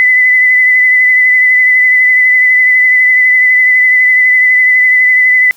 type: tone with vibrato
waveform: sine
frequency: 2009 Hz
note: B6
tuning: 29 cents sharp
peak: -4 dBFS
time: 0-5.51 s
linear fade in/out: 0 ms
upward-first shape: sine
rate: 12 Hz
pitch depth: 20 cents each way
effects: white hiss -44 dBFS RMS until 5.56 s